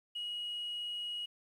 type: tone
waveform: sine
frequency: 2899 Hz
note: F#7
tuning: 36 cents flat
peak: -35 dBFS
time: 0.15-1.26 s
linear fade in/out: 10 ms
effects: tanh soft clip ceiling -34 dBFS + 11-bit